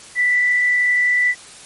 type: tone with frequency modulation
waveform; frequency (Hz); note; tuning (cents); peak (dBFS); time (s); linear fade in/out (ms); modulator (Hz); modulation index
sine; 1975.5; B6; 0; -13; 0.15-1.35; 50; 41.6; 0.44
effects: white hiss -40 dBFS RMS until 1.65 s + MP3 48 kbps